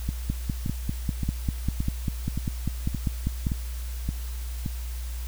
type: two click trains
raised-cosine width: 5 ms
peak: -13 / -15 dBFS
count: 17 / 9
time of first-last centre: 0.3-3.468 / 0.09-4.661 s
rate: 5.05 / 1.75 Hz
effects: added 60 Hz sine -30 dBFS peak until 5.27 s + white hiss -45 dBFS RMS until 5.27 s